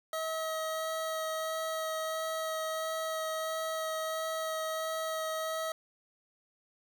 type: tone with vibrato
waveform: 25% pulse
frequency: 639 Hz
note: D#5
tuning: 46 cents sharp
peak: -29 dBFS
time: 0.13-5.72 s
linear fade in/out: 2 ms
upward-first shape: sine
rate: 1.5 Hz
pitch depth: 9 cents each way
effects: 10-bit